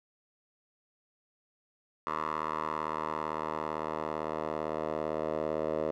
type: tone with band-pass filter sweep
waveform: 10% pulse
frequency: 77.78 Hz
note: D#2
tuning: in tune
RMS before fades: -34 dBFS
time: 2.07-5.91 s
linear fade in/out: 0 ms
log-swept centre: 1100 to 590 Hz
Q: 3.2
effects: none